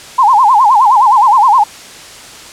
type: tone with vibrato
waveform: sine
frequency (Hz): 932.3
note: A#5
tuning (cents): 0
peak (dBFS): -4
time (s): 0.18-1.64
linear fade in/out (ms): 10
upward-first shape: sine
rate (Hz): 9.6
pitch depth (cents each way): 240
effects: white hiss -32 dBFS RMS until 2.52 s + low-pass 8000 Hz 12 dB/octave